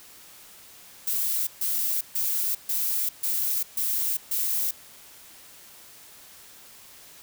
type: noise bursts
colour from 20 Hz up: violet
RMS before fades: -26 dBFS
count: 7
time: 1.07-4.71 s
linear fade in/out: 5 ms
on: 400 ms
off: 140 ms
effects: white hiss -49 dBFS RMS until 7.22 s